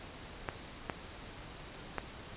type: clicks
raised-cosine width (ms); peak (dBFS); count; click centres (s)
0.5; -18; 3; 0.488 / 0.898 / 1.983
effects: pink hiss -48 dBFS RMS until 2.36 s + resampled to 8000 Hz